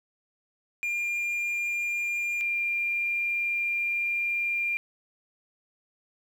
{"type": "tone pair in turn", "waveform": ["triangle", "sine"], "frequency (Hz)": [2402, 2393], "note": ["D7", "D7"], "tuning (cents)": [38, 32], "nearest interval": "unison", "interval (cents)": 6, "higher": "first", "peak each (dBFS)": -25, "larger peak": "neither", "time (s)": [[0.83, 2.41], [2.41, 4.77]], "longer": "second", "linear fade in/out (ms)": 0, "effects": ["9-bit"]}